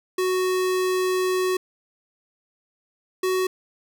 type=tone pair in turn; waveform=square; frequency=370 / 372.4 Hz; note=F#4 / F#4; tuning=0 / +11 cents; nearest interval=unison; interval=11 cents; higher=second; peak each=-21 dBFS; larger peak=neither; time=0.18-1.57 / 3.23-3.47 s; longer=first; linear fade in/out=5 ms; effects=none